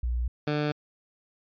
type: tone pair in turn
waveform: sine / 15% pulse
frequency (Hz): 60.1 / 148.97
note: B1 / D3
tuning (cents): -46 / +25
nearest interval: octave + major third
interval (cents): 1571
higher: second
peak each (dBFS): -25 / -19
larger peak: second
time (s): 0.03-0.28 / 0.47-0.72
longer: neither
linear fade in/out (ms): 5
effects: resampled to 11025 Hz